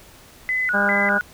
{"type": "tone with vibrato", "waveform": "sine", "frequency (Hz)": 1717, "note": "A6", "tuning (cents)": -43, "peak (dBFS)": -19, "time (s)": [0.49, 1.21], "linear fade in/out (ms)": 0, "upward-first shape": "square", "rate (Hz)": 2.5, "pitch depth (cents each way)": 280}
{"type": "harmonic tone", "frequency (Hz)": 201.3, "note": "G3", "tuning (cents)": 46, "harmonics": [1, 2, 3, 4, 5, 6, 7, 8], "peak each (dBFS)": [-25, -31, -25, -27, -30, -31, -28, -25], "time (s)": [0.73, 1.19], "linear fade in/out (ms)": 20}
{"effects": ["pink hiss -47 dBFS RMS until 1.33 s"]}